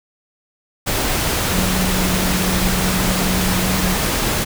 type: tone in noise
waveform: sine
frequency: 185 Hz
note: F#3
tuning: in tune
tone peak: -20 dBFS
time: 1.52-3.96 s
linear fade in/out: 20 ms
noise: pink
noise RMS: -19 dBFS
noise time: 0.86-4.45 s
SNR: -4 dB
effects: none